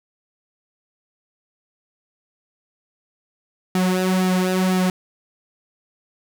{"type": "tone with flanger", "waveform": "sawtooth", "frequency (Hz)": 185, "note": "F#3", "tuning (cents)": 0, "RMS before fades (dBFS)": -19, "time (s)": [3.75, 4.9], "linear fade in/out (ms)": 2, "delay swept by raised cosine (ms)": [1.9, 4.5], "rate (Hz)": 2, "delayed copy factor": -0.75, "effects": []}